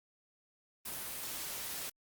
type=noise; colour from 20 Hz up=white; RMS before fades=-41 dBFS; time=0.85-1.9 s; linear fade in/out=10 ms; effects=Opus 32 kbps